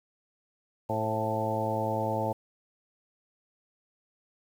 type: harmonic tone with a mistuned harmonic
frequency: 110 Hz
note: A2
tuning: in tune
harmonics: 1 / 2 / 3 / 4 / 5 / 6 / 7 / 8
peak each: -34 / -37 / -38 / -38 / -33 / -35 / -37 / -33 dBFS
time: 0.89-2.33 s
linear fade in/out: 10 ms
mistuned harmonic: 5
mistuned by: -32 cents
effects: 9-bit